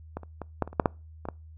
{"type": "clicks", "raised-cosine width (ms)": 1, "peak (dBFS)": [-19, -30, -21, -11, -25, -29, -6, -6, -22, -17], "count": 10, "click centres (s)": [0.17, 0.233, 0.417, 0.623, 0.676, 0.73, 0.798, 0.858, 1.254, 1.287], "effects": ["noise-tail reverb RT60 0.3 s tail -26 dB re dry", "added 79 Hz sine -45 dBFS peak until 1.57 s"]}